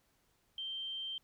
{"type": "tone", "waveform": "sine", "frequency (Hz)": 3140, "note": "G7", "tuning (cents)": 2, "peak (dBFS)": -38, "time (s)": [0.58, 1.18], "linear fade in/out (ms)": 2, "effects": ["pink hiss -74 dBFS RMS until 1.23 s"]}